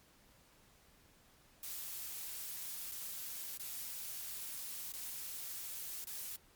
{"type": "noise with dropouts", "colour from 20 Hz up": "blue", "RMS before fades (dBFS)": -44, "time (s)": [1.63, 6.36], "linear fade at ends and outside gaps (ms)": 2, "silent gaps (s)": [[2.915, 2.919], [3.575, 3.596], [4.922, 4.936], [6.043, 6.07]], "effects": ["pink hiss -66 dBFS RMS until 6.55 s", "MP3 96 kbps"]}